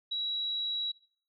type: tone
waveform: sine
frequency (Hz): 3887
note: B7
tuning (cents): -28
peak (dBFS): -30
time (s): 0.11-0.92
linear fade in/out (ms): 10
effects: noise-tail reverb RT60 0.5 s tail -18 dB re dry